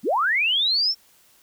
sine linear sweep, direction up, 160.8 to 5510 Hz, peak -18 dBFS, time 0.03-0.95 s, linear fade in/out 50 ms, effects white hiss -57 dBFS RMS until 1.42 s

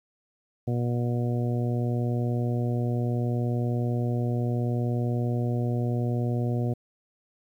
harmonic tone, 120.7 Hz, B2, 39 cents flat, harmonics 1 / 2 / 3 / 4 / 5 / 6, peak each -25 / -31 / -35 / -37 / -39 / -41 dBFS, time 0.67-6.74 s, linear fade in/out 10 ms, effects 10-bit

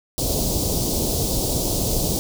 pink band-stop noise, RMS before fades -22 dBFS, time 0.18-2.19 s, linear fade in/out 0 ms, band 690 to 4200 Hz, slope 24 dB/octave, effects none

